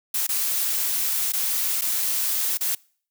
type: noise with dropouts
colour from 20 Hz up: blue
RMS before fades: -24 dBFS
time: 0.14-2.75 s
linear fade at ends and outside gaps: 5 ms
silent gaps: 0.268-0.29 / 1.322-1.333 / 1.812-1.818 / 2.574-2.608 s
effects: noise-tail reverb RT60 0.5 s tail -25 dB re dry

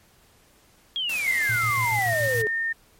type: exponential sweep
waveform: sine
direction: down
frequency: 3322 to 415.3 Hz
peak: -24 dBFS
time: 0.96-2.47 s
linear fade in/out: 0 ms
type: noise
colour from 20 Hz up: white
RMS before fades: -35 dBFS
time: 1.09-2.42 s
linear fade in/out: 5 ms
type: tone with pitch glide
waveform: sine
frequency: 2093 to 1822.1 Hz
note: C7 to A#6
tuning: 0 to -40 cents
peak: -23 dBFS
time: 1.26-2.73 s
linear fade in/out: 10 ms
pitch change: -240 cents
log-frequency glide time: 1.94-2.14 s
type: tone with tremolo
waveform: sine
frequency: 114.3 Hz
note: A#2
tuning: 34 cents flat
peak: -27 dBFS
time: 1.49-2.45 s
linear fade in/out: 5 ms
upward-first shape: square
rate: 7 Hz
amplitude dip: 60%
effects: pink hiss -58 dBFS RMS until 2.99 s + MP3 64 kbps

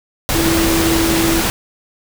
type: tone in noise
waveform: sine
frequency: 329.9 Hz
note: E4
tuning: 1 cent sharp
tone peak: -15 dBFS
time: 0.35-1.41 s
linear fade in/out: 0 ms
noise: pink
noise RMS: -17 dBFS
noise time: 0.29-1.5 s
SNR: -1 dB
effects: none

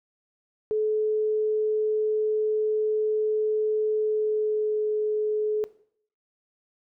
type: tone with pitch glide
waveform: sine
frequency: 430 to 426.3 Hz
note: A4 to G#4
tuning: -40 to +45 cents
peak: -22 dBFS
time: 0.71-5.64 s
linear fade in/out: 0 ms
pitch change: -15 cents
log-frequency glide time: 3.95-4.87 s
effects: noise-tail reverb RT60 0.6 s tail -18 dB re dry

